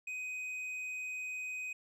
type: tone with tanh clipping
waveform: triangle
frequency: 2507 Hz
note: D#7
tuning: 12 cents sharp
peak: -39 dBFS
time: 0.07-1.73 s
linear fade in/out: 5 ms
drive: 10 dB
effects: none